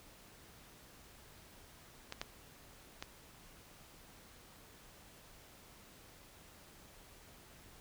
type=clicks; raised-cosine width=0.2 ms; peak=-24 / -21 / -24 dBFS; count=3; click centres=2.124 / 2.215 / 3.025 s; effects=pink hiss -59 dBFS RMS until 7.8 s